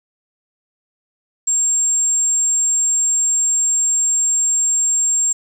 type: tone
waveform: sine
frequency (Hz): 7450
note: A#8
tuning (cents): -2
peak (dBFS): -11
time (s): 1.47-5.33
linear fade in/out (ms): 10
effects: tanh soft clip ceiling -13 dBFS + 7-bit